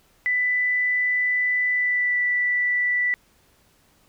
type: tone with pitch glide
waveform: sine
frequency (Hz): 1990 to 1969.4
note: B6 to B6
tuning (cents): +13 to -5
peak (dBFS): -19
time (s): 0.26-3.14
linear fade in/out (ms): 0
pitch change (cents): -18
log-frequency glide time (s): 1.71-2.18
effects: pink hiss -60 dBFS RMS until 4.08 s